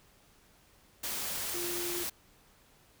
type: tone in noise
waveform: sine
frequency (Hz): 349.2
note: F4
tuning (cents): 0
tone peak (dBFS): -37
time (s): 1.54-2.04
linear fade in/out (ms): 10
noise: white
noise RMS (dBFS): -36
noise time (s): 1.03-2.1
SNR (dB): -4
effects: pink hiss -63 dBFS RMS until 3 s